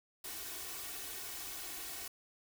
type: noise with comb filter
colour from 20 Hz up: white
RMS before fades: -44 dBFS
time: 0.24-2.08 s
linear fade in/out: 5 ms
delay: 2.7 ms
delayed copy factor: +0.75
effects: none